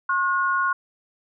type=tone pair together; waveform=sine; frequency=1081 / 1443 Hz; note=C#6 / F#6; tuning=-44 / -44 cents; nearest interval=perfect fourth; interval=500 cents; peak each=-22 dBFS; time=0.09-0.73 s; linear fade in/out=5 ms; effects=none